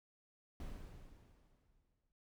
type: noise with exponential decay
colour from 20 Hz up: brown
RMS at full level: -45 dBFS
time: 0.6-2.12 s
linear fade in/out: 2 ms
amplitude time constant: 330 ms
effects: none